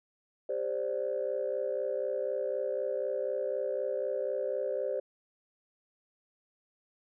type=chord; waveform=sine; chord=G suspended fourth; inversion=none; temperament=equal with one note detuned; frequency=398.4 / 523.3 / 587.3 Hz; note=G4 / C5 / D5; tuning=+28 / 0 / 0 cents; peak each=-36 / -32 / -34 dBFS; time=0.49-5 s; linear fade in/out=5 ms; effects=tanh soft clip ceiling -22 dBFS